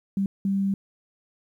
sine tone bursts at uneven times, 196 Hz, G3, in tune, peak -21 dBFS, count 2, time 0.17-0.26 / 0.45-0.74 s, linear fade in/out 2 ms, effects 10-bit

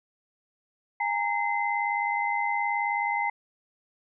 sine tone cluster, 819 / 918 / 2059 Hz, G#5 / A#5 / C7, -24 / -27 / -28 cents, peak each -29 dBFS, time 1-3.3 s, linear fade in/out 5 ms, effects none

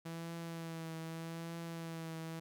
sawtooth tone with vibrato, 164.81 Hz, E3, in tune, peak -38 dBFS, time 0.05-2.4 s, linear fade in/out 10 ms, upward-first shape triangle, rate 0.82 Hz, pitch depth 32 cents each way, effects none

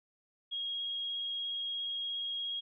sine tone with vibrato, 3280 Hz, G#7, 22 cents flat, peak -34 dBFS, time 0.51-2.61 s, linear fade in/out 20 ms, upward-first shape sine, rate 17 Hz, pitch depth 13 cents each way, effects none

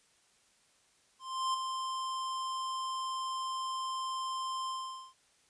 square tone with ADSR envelope, 1046.5 Hz, C6, in tune, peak -29 dBFS, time 1.19-5.14 s, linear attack 350 ms, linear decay 7 ms, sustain -6 dB, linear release 460 ms, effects white hiss -68 dBFS RMS until 5.49 s + resampled to 22050 Hz

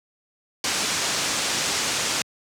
white low-pass noise, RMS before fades -25 dBFS, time 0.64-2.22 s, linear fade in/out 2 ms, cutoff 7700 Hz, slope 24 dB/octave, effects high-pass 100 Hz 12 dB/octave

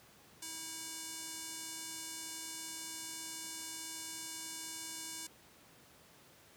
square tone with band-pass filter, 323 Hz, E4, 35 cents flat, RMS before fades -45 dBFS, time 0.42-5.27 s, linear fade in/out 5 ms, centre 7900 Hz, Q 1.5, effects pink hiss -61 dBFS RMS until 6.56 s + high-pass 100 Hz 12 dB/octave

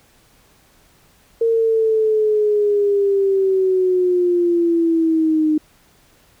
sine linear sweep, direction down, 459.6 to 305.5 Hz, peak -13 dBFS, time 1.41-5.58 s, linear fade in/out 5 ms, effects pink hiss -54 dBFS RMS until 6.4 s

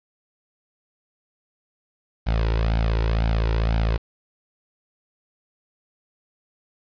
sawtooth tone with flanger, 55.6 Hz, A1, 19 cents sharp, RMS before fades -21 dBFS, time 2.26-3.98 s, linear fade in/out 20 ms, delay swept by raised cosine 1.3 to 2.15 ms, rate 2 Hz, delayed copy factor +0.65, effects resampled to 11025 Hz + 8-bit

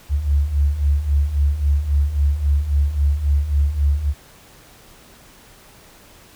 sine beating tone pair, 69.3 / 73 Hz, C#2 / D2, 0 / -10 cents, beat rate 3.7 Hz, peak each -21 / -16 dBFS, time 0.09-4.14 s, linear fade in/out 50 ms, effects pink hiss -47 dBFS RMS until 6.35 s

